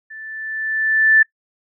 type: tone with level ramp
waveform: sine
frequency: 1760 Hz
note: A6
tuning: in tune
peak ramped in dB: -33 to -7 dBFS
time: 0.1-1.23 s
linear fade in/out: 10 ms
effects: noise-tail reverb RT60 0.1 s tail -23 dB re dry